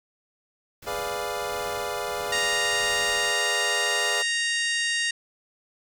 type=noise with tremolo; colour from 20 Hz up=pink; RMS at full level=-42 dBFS; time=0.82-3.32 s; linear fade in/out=5 ms; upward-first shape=sine; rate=1.5 Hz; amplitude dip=55%
type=chord; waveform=25% pulse; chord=G# diminished seventh; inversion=none; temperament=equal; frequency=415.3 / 493.9 / 587.3 / 698.5 Hz; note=G#4 / B4 / D5 / F5; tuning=0 / 0 / 0 / 0 cents; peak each=-30 dBFS; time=0.86-4.23 s; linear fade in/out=20 ms
type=harmonic tone; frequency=932.3 Hz; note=A#5; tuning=in tune; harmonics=2 / 3 / 4 / 5 / 6 / 7 / 8 / 9 / 10; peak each=-26 / -30 / -32 / -34 / -36 / -37 / -38 / -39 / -40 dBFS; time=2.32-5.11 s; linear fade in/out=5 ms
effects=none